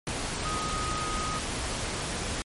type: tone in noise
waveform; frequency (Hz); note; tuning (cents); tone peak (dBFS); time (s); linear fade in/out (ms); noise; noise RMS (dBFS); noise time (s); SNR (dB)
sine; 1250; D#6; +8; -32; 0.45-1.39; 0; pink; -32; 0.07-2.42; -3
effects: MP3 48 kbps

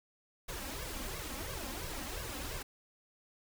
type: noise with flanger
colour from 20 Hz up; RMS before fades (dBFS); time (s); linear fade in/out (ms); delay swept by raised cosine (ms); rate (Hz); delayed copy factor
pink; -41; 0.48-2.63; 10; 1.8 to 3.8; 2.9; +0.9
effects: none

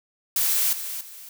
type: noise with echo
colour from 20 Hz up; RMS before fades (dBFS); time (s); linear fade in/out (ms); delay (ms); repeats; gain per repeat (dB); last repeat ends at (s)
blue; -22; 0.36-0.73; 2; 280; 2; -10; 1.29
effects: none

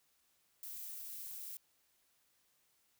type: noise with amplitude modulation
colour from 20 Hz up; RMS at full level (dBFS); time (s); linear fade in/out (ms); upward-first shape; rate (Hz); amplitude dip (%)
violet; -45; 0.63-1.57; 0; sine; 270; 35
effects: white hiss -75 dBFS RMS until 2.99 s

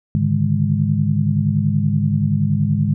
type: tone cluster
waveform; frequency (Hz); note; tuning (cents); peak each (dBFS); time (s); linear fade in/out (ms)
sine; 103.9 / 144.2 / 154.7 / 205.4; G#2 / D3 / D#3 / G#3; +1 / -31 / -10 / -19; -20; 0.15-2.94; 0
effects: none

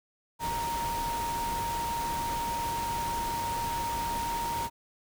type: tone in noise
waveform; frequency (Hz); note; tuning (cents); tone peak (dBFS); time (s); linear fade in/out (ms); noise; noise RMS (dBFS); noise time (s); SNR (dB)
sine; 932.3; A#5; 0; -30; 0.39-4.7; 50; pink; -37; 0.39-4.7; +4
effects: none

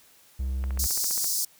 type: tone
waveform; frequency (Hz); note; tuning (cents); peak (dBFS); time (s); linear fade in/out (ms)
triangle; 65.41; C2; 0; -24; 0.39-0.87; 10
type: click train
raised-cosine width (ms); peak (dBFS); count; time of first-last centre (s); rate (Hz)
0.5; -25; 10; 0.64-1.244; 14.9
type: high-pass noise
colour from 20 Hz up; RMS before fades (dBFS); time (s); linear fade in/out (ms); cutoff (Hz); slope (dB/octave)
pink; -27; 0.79-1.45; 5; 4800; 48
effects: white hiss -57 dBFS RMS until 1.59 s

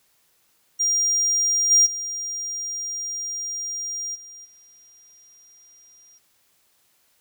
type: tone with level steps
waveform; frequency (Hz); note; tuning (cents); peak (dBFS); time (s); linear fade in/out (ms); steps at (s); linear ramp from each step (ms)
triangle; 5700; F8; +34; -17 / -11 / -26 / -39 / -49; 0.79-6.19; 20; 1.7 / 1.85 / 4.14 / 4.44; 20
effects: white hiss -64 dBFS RMS until 7.2 s

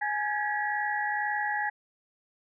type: tone cluster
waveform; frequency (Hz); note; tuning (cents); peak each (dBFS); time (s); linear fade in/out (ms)
sine; 834 / 1627 / 1689 / 1932; G#5 / G#6 / G#6 / B6; +7 / -36 / +29 / -39; -30 / -37 / -33 / -33; 0.01-1.7; 10
effects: none

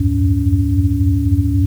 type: tone cluster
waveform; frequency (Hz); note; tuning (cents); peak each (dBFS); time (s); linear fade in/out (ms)
sine; 75.2 / 90.2 / 93.9 / 106.7 / 282.6; D2 / F#2 / F#2 / G#2 / C#4; +42 / -44 / +26 / +47 / +34; -18; 0-1.66; 10
effects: 7-bit

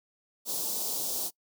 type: band-stop noise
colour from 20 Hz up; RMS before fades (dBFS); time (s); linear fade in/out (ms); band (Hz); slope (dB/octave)
white; -32; 0.45-1.31; 50; 880 to 4000; 24
effects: noise-tail reverb RT60 0.1 s tail -24 dB re dry + high-pass 200 Hz 12 dB/octave

